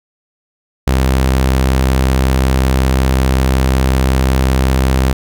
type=tone; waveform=sawtooth; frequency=65.41 Hz; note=C2; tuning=in tune; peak=-6 dBFS; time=0.87-5.13 s; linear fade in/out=5 ms; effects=none